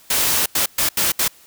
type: noise bursts at uneven times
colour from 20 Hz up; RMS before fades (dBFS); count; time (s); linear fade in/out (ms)
white; -18; 5; 0.1-0.46 / 0.55-0.66 / 0.78-0.89 / 0.97-1.12 / 1.19-1.28; 5
effects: white hiss -49 dBFS RMS until 1.46 s